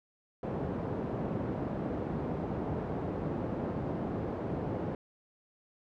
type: band-pass noise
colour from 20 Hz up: pink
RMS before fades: -35 dBFS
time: 0.43-4.95 s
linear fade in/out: 2 ms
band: 110 to 620 Hz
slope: 12 dB/octave
effects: none